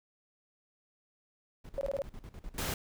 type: noise with tremolo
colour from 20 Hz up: brown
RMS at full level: -44 dBFS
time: 1.64-2.7 s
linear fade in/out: 10 ms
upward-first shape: square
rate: 10 Hz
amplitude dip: 80%
type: tone bursts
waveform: sine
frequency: 555 Hz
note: C#5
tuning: 2 cents sharp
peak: -30 dBFS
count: 5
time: 1.78-2.019 s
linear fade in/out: 0 ms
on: 31 ms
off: 21 ms
type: noise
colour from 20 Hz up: pink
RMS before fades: -35 dBFS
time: 2.58-2.74 s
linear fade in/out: 2 ms
effects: none